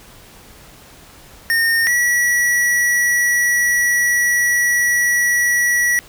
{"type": "tone pair in turn", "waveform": "square", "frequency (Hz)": [1836, 1935.4], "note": ["A#6", "B6"], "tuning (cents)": [-27, -36], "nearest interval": "minor second", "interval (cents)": 91, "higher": "second", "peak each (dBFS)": -14, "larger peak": "neither", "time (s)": [[1.5, 1.87], [1.87, 5.99]], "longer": "second", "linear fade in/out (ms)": 0, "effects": ["pink hiss -43 dBFS RMS until 6.08 s"]}